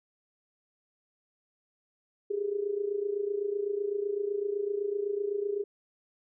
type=tone with amplitude modulation; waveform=sine; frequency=406.8 Hz; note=G#4; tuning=36 cents flat; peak=-25 dBFS; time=2.3-5.64 s; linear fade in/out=10 ms; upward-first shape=sine; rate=27.9 Hz; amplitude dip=75%; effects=none